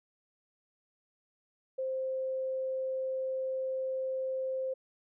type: tone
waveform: sine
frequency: 524 Hz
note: C5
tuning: 2 cents sharp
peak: -31 dBFS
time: 1.78-4.74 s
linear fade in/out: 10 ms
effects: none